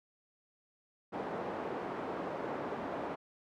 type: band-pass noise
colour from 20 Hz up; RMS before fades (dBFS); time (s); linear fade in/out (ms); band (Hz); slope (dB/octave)
pink; -39; 1.12-3.16; 20; 300 to 970; 12
effects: none